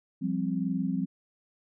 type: chord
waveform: sine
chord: F suspended second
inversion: none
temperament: just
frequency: 174.61 / 196.44 / 261.9 Hz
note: F3 / G3 / C4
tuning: 0 / +4 / +2 cents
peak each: -31 / -31 / -31 dBFS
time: 0.21-1.06 s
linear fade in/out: 20 ms
effects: none

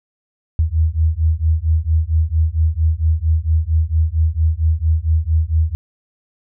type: beating tone pair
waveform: sine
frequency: 77.78 / 82.18 Hz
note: D#2 / E2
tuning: 0 / -5 cents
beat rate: 4.4 Hz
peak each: -16 dBFS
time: 0.59-5.75 s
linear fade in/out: 0 ms
effects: none

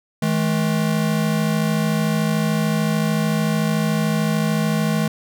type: tone pair together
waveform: square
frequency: 159.87 / 213.4 Hz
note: D#3 / G#3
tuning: +47 / +47 cents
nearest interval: perfect fourth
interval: 500 cents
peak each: -21 dBFS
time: 0.22-5.08 s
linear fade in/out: 5 ms
effects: none

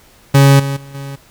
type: tone with level steps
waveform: 40% pulse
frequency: 138.59 Hz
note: C#3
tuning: in tune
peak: -4 / -16 / -32 / -24 dBFS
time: 0.34-1.16 s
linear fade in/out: 10 ms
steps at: 0.59 / 0.76 / 0.94 s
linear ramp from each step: 10 ms
effects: pink hiss -47 dBFS RMS until 1.3 s

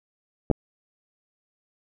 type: clicks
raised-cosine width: 2 ms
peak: -8 dBFS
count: 2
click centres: 0.501 / 0.513 s
effects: none

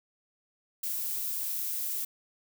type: noise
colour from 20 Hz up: violet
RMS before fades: -33 dBFS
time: 0.83-2.05 s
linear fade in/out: 5 ms
effects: none

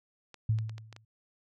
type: clicks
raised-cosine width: 0.2 ms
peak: -30 dBFS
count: 6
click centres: 0.343 / 0.587 / 0.695 / 0.781 / 0.927 / 0.964 s
type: tone with exponential decay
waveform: sine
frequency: 110 Hz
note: A2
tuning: in tune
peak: -22 dBFS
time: 0.49-1.05 s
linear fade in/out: 5 ms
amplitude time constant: 120 ms
effects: none

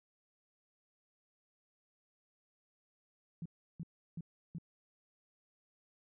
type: tone bursts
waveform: sine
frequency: 166.2 Hz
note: E3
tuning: 15 cents sharp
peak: -39 dBFS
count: 4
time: 3.42-4.584 s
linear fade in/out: 2 ms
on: 36 ms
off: 340 ms
effects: none

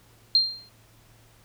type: tone with exponential decay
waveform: sine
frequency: 4186 Hz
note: C8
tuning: in tune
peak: -13 dBFS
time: 0.35-0.69 s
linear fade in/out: 1 ms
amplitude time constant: 72 ms
effects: added 112 Hz sine -58 dBFS peak until 1.44 s + pink hiss -58 dBFS RMS until 1.44 s

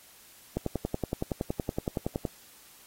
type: click train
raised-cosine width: 2 ms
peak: -15 dBFS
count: 19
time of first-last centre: 0.57-2.252 s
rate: 10.7 Hz
effects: white hiss -55 dBFS RMS until 2.86 s + AAC 48 kbps

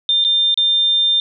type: tone with dropouts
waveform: sine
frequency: 3600 Hz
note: A7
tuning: 39 cents sharp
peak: -12 dBFS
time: 0.09-1.2 s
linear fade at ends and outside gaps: 1 ms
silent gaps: 0.241-0.248 / 0.543-0.575 s
effects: none

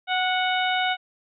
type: harmonic tone with a mistuned harmonic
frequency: 740 Hz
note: F#5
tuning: in tune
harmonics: 1 / 2 / 3 / 4 / 5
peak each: -24 / -27 / -29 / -30 / -31 dBFS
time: 0.07-0.97 s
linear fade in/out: 50 ms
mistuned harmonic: 2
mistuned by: -17 cents
effects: none

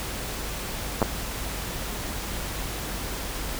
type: clicks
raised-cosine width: 1 ms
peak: -7 dBFS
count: 2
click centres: 1.018 / 1.027 s
effects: added 50 Hz sine -36 dBFS peak until 3.59 s + pink hiss -33 dBFS RMS until 3.59 s

